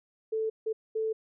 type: tone bursts at uneven times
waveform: sine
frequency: 440.6 Hz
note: A4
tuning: 2 cents sharp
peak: -27 dBFS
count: 3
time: 0.32-0.5 / 0.66-0.73 / 0.95-1.13 s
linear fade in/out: 10 ms
effects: none

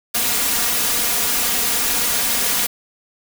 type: noise with comb filter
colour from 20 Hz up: white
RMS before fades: -19 dBFS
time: 0.14-2.67 s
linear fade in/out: 10 ms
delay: 4.2 ms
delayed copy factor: +0.65
effects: none

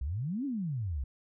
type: exponential two-way sweep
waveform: sine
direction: up then down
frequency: 60 to 293.7 to 61 Hz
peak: -31 dBFS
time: 0.01-1.04 s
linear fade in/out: 5 ms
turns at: 0.45 s
effects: none

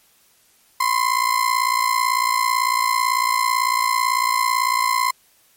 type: ring-modulated tone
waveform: 35% pulse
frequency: 1038 Hz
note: C6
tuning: 14 cents flat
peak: -12 dBFS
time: 0.8-5.11 s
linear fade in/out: 5 ms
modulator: 29 Hz
effects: white hiss -57 dBFS RMS until 5.56 s + MP3 64 kbps

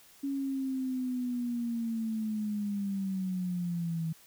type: linear sweep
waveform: sine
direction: down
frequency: 278.7 to 160.4 Hz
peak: -30 dBFS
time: 0.23-4.13 s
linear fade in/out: 10 ms
effects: white hiss -58 dBFS RMS until 4.26 s

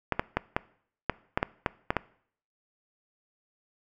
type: clicks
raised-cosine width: 0.5 ms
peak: -9 dBFS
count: 10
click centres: 0.123 / 0.195 / 0.37 / 0.565 / 1.097 / 1.375 / 1.429 / 1.662 / 1.905 / 1.967 s
effects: noise-tail reverb RT60 0.6 s tail -21 dB re dry

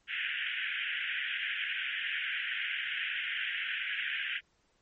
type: band-pass noise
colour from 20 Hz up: pink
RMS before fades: -35 dBFS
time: 0.07-4.41 s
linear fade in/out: 50 ms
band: 1500 to 3200 Hz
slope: 96 dB/octave
effects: pink hiss -72 dBFS RMS until 4.81 s + MP3 32 kbps

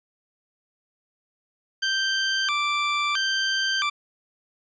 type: tone with vibrato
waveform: 20% pulse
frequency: 1355 Hz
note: E6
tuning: 47 cents sharp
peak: -17 dBFS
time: 1.82-3.9 s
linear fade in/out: 10 ms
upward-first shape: square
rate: 0.75 Hz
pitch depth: 250 cents each way
effects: resampled to 16000 Hz

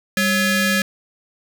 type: ring-modulated tone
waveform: sawtooth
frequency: 747 Hz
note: F#5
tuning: 16 cents sharp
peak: -9 dBFS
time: 0.17-0.82 s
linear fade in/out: 2 ms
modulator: 946 Hz
effects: none

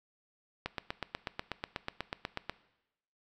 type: click train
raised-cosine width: 0.3 ms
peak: -18 dBFS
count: 16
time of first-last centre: 0.66-2.496 s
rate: 8.17 Hz
effects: noise-tail reverb RT60 0.9 s tail -18 dB re dry

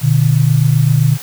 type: tone pair together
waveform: sine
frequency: 122.05 / 149.8 Hz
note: B2 / D3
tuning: -20 / +35 cents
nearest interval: major third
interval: 355 cents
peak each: -11 dBFS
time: 0.01-1.18 s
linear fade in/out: 50 ms
effects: white hiss -31 dBFS RMS until 1.22 s

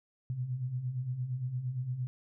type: beating tone pair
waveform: sine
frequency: 120 / 128.7 Hz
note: B2 / C3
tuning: -49 / -28 cents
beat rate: 8.7 Hz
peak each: -40 / -33 dBFS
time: 0.3-2.07 s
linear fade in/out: 0 ms
effects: none

